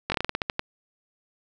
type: slowing click train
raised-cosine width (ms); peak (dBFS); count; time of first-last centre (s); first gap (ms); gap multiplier
0.3; -9; 11; 0.1-0.594; 20; 1.19
effects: none